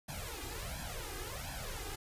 pink noise with flanger, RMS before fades -42 dBFS, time 0.08-1.96 s, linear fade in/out 10 ms, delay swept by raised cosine 1.2 to 2.5 ms, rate 1.4 Hz, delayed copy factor +1, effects resampled to 32000 Hz

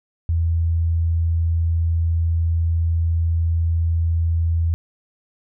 sine tone, 83 Hz, E2, 12 cents sharp, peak -16 dBFS, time 0.29-4.74 s, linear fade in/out 0 ms, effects none

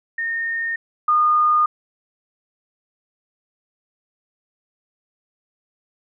sine tone pair in turn, 1834 / 1221.9 Hz, A#6 / D#6, -29 / -32 cents, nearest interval perfect fifth, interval 703 cents, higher first, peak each -21 / -13 dBFS, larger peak second, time 0.18-0.76 / 1.08-1.66 s, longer neither, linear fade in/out 5 ms, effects none

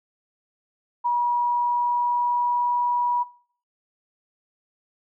sine tone with pitch glide, 963 to 969.7 Hz, B5 to B5, -44 to -32 cents, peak -19 dBFS, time 1.04-3.24 s, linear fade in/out 20 ms, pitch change +12 cents, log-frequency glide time 1.33-2.75 s, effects noise-tail reverb RT60 0.5 s tail -20 dB re dry

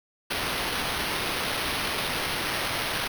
blue noise with sample-and-hold, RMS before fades -29 dBFS, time 0.3-3.08 s, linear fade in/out 10 ms, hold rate 7350 Hz, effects none

